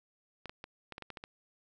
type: clicks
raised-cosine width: 0.3 ms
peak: -27 dBFS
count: 9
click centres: 0.457 / 0.495 / 0.641 / 0.923 / 0.981 / 1.023 / 1.103 / 1.172 / 1.239 s
effects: none